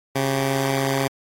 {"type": "tone pair together", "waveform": "10% pulse", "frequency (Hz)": [135.97, 385.8], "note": ["C#3", "G4"], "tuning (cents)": [-33, -28], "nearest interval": "octave + tritone", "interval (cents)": 1805, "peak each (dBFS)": [-12, -23], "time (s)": [0.15, 1.08], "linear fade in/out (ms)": 10, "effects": ["AAC 48 kbps"]}